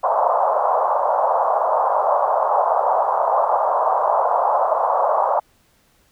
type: band-pass noise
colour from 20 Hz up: pink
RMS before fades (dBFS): -18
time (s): 0.03-5.4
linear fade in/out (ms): 10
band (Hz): 570 to 1100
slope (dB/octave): 48
effects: pink hiss -59 dBFS RMS until 6.11 s